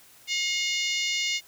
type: harmonic tone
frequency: 717 Hz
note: F5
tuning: 45 cents sharp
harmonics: 3 / 4 / 5 / 6 / 7 / 8 / 9 / 10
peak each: -29 / -31 / -33 / -35 / -36 / -37 / -38 / -39 dBFS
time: 0.27-1.41 s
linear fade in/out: 50 ms
effects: white hiss -54 dBFS RMS until 1.47 s